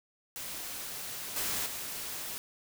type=noise with level steps; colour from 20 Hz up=white; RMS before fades=-40 / -33 / -39 dBFS; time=0.36-2.38 s; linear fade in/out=0 ms; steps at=1.36 / 1.66 s; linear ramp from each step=2 ms; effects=none